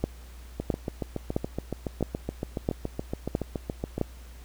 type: two click trains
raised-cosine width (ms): 2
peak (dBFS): -16 / -11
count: 25 / 7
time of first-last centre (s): 0.6-3.98 / 0.04-4.014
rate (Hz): 7.1 / 1.51
effects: added 60 Hz sine -43 dBFS peak until 4.44 s + pink hiss -54 dBFS RMS until 4.44 s